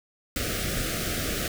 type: band-stop noise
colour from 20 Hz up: pink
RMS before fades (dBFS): -29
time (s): 0.36-1.48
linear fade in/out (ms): 2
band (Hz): 730 to 1200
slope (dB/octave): 96
effects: none